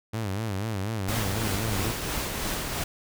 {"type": "tone with vibrato", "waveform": "sawtooth", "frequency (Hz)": 103.83, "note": "G#2", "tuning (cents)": 0, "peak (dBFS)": -24, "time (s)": [0.13, 1.91], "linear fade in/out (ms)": 10, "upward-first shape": "sine", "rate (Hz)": 4.1, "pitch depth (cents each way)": 160}
{"type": "noise with tremolo", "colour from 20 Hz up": "pink", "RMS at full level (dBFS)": -29, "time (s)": [1.08, 2.84], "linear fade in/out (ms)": 5, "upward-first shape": "triangle", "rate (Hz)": 3, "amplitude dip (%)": 35}
{"effects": []}